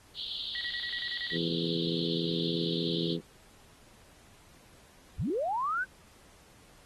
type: band-pass noise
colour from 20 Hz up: pink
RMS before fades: -38 dBFS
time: 0.14-3.17 s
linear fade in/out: 50 ms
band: 3100 to 4300 Hz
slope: 96 dB/octave
type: tone bursts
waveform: sine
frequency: 1927 Hz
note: B6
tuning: 43 cents flat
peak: -35 dBFS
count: 9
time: 0.55-1.363 s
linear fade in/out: 0 ms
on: 61 ms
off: 33 ms
type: harmonic tone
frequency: 83.6 Hz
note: E2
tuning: 25 cents sharp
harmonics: 2 / 3 / 4 / 5 / 6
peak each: -34 / -38 / -35 / -37 / -44 dBFS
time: 1.31-3.21 s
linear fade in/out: 50 ms
type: linear sweep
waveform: sine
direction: up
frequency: 49 to 1571 Hz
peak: -28 dBFS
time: 5.18-5.85 s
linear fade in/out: 20 ms
effects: pink hiss -59 dBFS RMS until 6.85 s + AAC 32 kbps